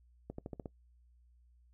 accelerating click train, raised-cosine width 2 ms, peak -28 dBFS, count 6, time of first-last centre 0.3-0.658 s, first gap 84 ms, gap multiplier 0.92, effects noise-tail reverb RT60 0.1 s tail -21 dB re dry + added 60 Hz sine -62 dBFS peak until 1.73 s

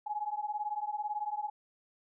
sine beating tone pair, 830.6 / 848.6 Hz, G#5 / G#5, 0 / +37 cents, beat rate 18 Hz, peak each -36 / -36 dBFS, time 0.06-1.5 s, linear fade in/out 10 ms, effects none

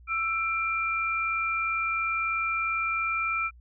sine tone pair together, 1331 / 2372 Hz, E6 / D7, +16 / +17 cents, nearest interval minor seventh, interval 1001 cents, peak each -28 dBFS, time 0.07-3.51 s, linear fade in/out 50 ms, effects added 60 Hz sine -49 dBFS peak until 3.6 s

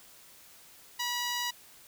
10% pulse tone, 970 Hz, B5, 31 cents flat, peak -22 dBFS, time 0.99-1.51 s, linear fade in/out 10 ms, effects white hiss -55 dBFS RMS until 1.87 s

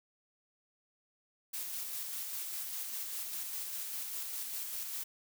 blue noise with tremolo, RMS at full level -39 dBFS, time 1.53-5.04 s, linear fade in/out 10 ms, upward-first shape square, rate 5 Hz, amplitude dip 25%, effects none

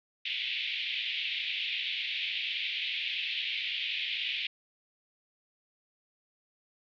white band-pass noise, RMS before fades -34 dBFS, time 0.25-4.47 s, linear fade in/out 5 ms, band 2200 to 3600 Hz, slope 48 dB/octave, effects none

